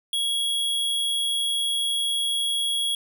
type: tone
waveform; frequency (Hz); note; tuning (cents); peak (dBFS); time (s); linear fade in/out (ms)
square; 3322; G#7; 0; -23; 0.13-2.95; 2
effects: none

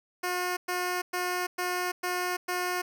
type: tone bursts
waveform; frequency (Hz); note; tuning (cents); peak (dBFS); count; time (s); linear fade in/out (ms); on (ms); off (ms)
10% pulse; 359.7; F#4; -49; -20; 6; 0.23-2.82; 10; 340; 110
effects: none

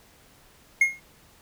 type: tone with exponential decay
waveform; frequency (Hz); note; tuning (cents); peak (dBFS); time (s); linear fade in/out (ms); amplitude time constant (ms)
triangle; 2148; C7; +45; -11; 0.81-1; 5; 41
effects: pink hiss -56 dBFS RMS until 1.41 s

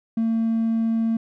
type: tone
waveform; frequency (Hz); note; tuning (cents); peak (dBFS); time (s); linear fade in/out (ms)
triangle; 226.2; A3; +48; -16; 0.17-1.17; 5
effects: tanh soft clip ceiling -14 dBFS

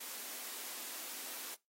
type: high-pass noise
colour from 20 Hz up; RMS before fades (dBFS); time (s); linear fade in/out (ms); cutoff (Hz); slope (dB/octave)
white; -45; 0-1.55; 10; 220; 96
effects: noise-tail reverb RT60 0.2 s tail -20 dB re dry + AAC 48 kbps

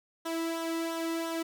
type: tone with flanger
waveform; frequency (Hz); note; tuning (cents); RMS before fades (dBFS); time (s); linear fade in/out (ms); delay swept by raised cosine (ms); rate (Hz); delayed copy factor
sawtooth; 329.6; E4; 0; -33; 0.25-1.43; 10; 0.42 to 1.32; 2.9; -0.6
effects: none

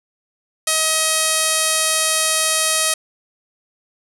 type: tone with low-pass filter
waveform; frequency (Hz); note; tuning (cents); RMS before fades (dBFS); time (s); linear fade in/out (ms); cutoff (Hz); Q
5% pulse; 634; D#5; +32; -18; 0.67-2.94; 5; 11000; 7.6
effects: none

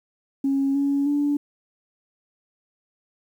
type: tone with pitch steps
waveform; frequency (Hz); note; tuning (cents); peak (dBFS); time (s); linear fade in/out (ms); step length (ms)
sine; 274 / 280.5 / 289.2; C#4 / C#4 / D4; -20 / +21 / -27; -18; 0.44-1.37; 5; 310
effects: tanh soft clip ceiling -14 dBFS + 9-bit

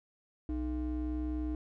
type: ring-modulated tone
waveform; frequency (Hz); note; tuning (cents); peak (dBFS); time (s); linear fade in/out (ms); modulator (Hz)
triangle; 185; F#3; 0; -27; 0.49-1.55; 2; 123
effects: none

